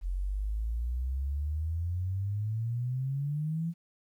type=exponential sweep; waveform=sine; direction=up; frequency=43.65 to 170.7 Hz; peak=-29 dBFS; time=0.01-3.74 s; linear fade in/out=50 ms; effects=11-bit